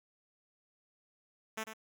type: tone with echo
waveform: 5% pulse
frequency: 220 Hz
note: A3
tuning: in tune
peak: -25 dBFS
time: 1.57-1.64 s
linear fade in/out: 10 ms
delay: 96 ms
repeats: 1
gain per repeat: -8 dB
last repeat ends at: 1.736 s
effects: none